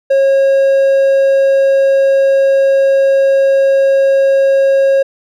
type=tone; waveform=triangle; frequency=544 Hz; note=C#5; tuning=33 cents flat; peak=-5 dBFS; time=0.1-5.03 s; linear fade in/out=10 ms; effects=none